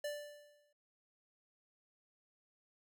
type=tone with exponential decay; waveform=square; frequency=587.3 Hz; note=D5; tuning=in tune; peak=-37 dBFS; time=0.04-0.73 s; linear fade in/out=5 ms; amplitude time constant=150 ms; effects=none